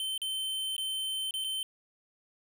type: tone with dropouts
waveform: square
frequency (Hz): 3089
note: G7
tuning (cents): -26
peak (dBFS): -32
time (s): 0-1.63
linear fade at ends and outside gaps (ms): 1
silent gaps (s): 0.178-0.217 / 0.765-0.78 / 1.309-1.339 / 1.441-1.445
effects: none